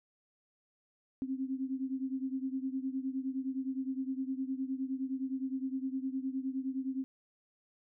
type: beating tone pair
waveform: sine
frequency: 261.6 / 271.3 Hz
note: C4 / C#4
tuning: 0 / -37 cents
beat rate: 9.7 Hz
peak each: -35 / -38 dBFS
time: 1.22-7.04 s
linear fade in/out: 0 ms
effects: none